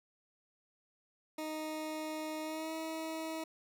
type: tone with pitch glide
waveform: 20% pulse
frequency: 311.1 to 320.4 Hz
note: D#4 to E4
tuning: 0 to -49 cents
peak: -33 dBFS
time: 1.38-3.44 s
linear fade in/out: 5 ms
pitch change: +51 cents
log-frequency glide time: 2.42-2.73 s
effects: none